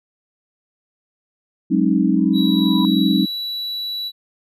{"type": "chord", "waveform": "sine", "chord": "Ab dominant seventh", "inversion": "third", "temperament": "equal with one note detuned", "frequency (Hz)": [185, 207.7, 268.5, 311.1], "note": ["Gb3", "Ab3", "C4", "Eb4"], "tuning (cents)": [0, 0, 45, 0], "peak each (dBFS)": -19, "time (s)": [1.7, 3.26], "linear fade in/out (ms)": 20}
{"type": "tone with exponential growth", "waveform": "sine", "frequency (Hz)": 987.8, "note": "B5", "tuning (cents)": 0, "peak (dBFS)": -23, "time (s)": [2.16, 2.85], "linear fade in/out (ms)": 1, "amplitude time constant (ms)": 150}
{"type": "tone with pitch glide", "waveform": "triangle", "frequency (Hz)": [3895, 3933], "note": ["B7", "B7"], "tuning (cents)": [-25, -8], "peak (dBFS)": -22, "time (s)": [2.33, 4.12], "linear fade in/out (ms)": 50, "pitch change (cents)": 17, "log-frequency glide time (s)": [2.94, 3.37]}
{"effects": []}